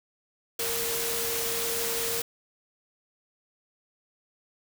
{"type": "tone in noise", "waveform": "sine", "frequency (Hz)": 463.2, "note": "A#4", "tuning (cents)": -11, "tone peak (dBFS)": -34, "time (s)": [0.59, 2.22], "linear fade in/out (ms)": 5, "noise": "white", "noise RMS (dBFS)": -30, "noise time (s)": [0.59, 2.22], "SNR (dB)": -7, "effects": []}